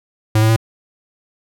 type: tone with pitch steps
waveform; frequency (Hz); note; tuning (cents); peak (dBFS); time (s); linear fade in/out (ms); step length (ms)
square; 108.6 / 110.5 / 112.43; A2 / A2 / A2; -22 / +8 / +38; -11; 0.35-0.563; 5; 71
effects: none